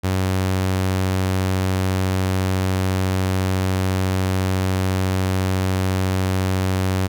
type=tone; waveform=sawtooth; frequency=94 Hz; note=F#2; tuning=28 cents sharp; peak=-14 dBFS; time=0.03-7.08 s; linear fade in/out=20 ms; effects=none

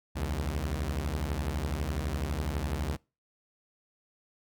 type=beating tone pair; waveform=sawtooth; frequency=66.4 / 78.4 Hz; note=C2 / D#2; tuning=+26 / +14 cents; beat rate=12 Hz; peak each=-29 / -29 dBFS; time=0.15-2.97 s; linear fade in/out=20 ms; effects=noise-tail reverb RT60 0.3 s tail -25 dB re dry

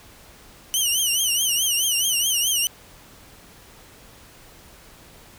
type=tone with vibrato; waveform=15% pulse; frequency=2983 Hz; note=F#7; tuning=13 cents sharp; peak=-12 dBFS; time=0.74-2.67 s; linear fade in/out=0 ms; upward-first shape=triangle; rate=4.7 Hz; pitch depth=150 cents each way; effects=pink hiss -48 dBFS RMS until 5.38 s

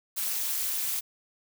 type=noise with amplitude modulation; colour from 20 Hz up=blue; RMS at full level=-26 dBFS; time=0.16-1.01 s; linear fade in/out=20 ms; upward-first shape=sine; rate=221 Hz; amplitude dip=95%; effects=none

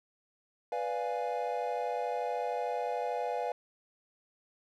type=chord; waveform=triangle; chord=B diminished seventh; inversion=none; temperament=equal; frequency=493.9 / 587.3 / 698.5 / 830.6 Hz; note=B4 / D5 / F5 / Ab5; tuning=0 / 0 / 0 / 0 cents; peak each=-34 / -37 / -34 / -35 dBFS; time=0.72-3.52 s; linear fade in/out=2 ms; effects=none

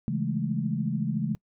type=chord; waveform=sine; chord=A major seventh; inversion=first; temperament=just; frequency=137.5 / 165 / 206.2 / 220 Hz; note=C#3 / E3 / G#3 / A3; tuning=-14 / +2 / -12 / 0 cents; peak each=-31 dBFS; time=0.08-1.35 s; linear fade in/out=0 ms; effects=noise-tail reverb RT60 0.1 s tail -24 dB re dry

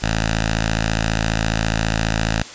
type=tone with notch filter; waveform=5% pulse; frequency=54.7 Hz; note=A1; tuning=9 cents flat; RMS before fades=-20 dBFS; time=0.02-2.43 s; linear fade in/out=10 ms; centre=400 Hz; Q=0.59; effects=white hiss -36 dBFS RMS until 2.54 s + resampled to 16000 Hz

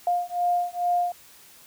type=beating tone pair; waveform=sine; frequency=705 / 707.3 Hz; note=F5 / F5; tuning=+16 / +22 cents; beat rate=2.3 Hz; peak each=-25 dBFS; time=0.07-1.12 s; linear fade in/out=2 ms; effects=white hiss -51 dBFS RMS until 1.66 s

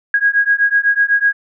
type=beating tone pair; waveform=sine; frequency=1640 / 1648 Hz; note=G#6 / G#6; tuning=-22 / -14 cents; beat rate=8 Hz; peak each=-14 dBFS; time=0.14-1.33 s; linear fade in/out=2 ms; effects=none

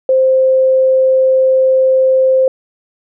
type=tone; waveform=sine; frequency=523.3 Hz; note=C5; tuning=in tune; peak=-7 dBFS; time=0.09-2.48 s; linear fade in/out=2 ms; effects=none

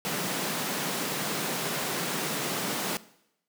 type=high-pass noise; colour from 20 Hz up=pink; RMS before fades=-31 dBFS; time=0.05-2.97 s; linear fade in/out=0 ms; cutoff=140 Hz; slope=48 dB/octave; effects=noise-tail reverb RT60 0.8 s tail -19 dB re dry

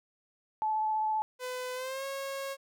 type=tone with vibrato; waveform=sine; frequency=866 Hz; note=A5; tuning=28 cents flat; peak=-27 dBFS; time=0.62-1.22 s; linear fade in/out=0 ms; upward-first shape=sine; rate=15 Hz; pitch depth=12 cents each way
type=tone with pitch glide; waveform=sawtooth; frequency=504 to 546.5 Hz; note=B4 to C#5; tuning=+35 to -25 cents; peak=-31 dBFS; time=1.39-2.57 s; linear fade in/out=50 ms; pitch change=+140 cents; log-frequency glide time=1.74-2.05 s
effects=none

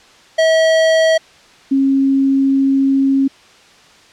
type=tone pair in turn; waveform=square / sine; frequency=644 / 271.4 Hz; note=E5 / C#4; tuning=-41 / -36 cents; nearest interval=octave + minor third; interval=1495 cents; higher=first; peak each=-10 dBFS; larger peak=neither; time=0.38-1.18 / 1.71-3.28 s; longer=second; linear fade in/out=10 ms; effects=white hiss -45 dBFS RMS until 4.12 s + low-pass 5000 Hz 12 dB/octave

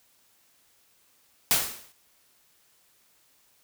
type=noise with exponential decay; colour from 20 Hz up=white; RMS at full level=-19 dBFS; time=1.51-1.92 s; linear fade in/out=0 ms; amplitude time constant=88 ms; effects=white hiss -64 dBFS RMS until 3.63 s

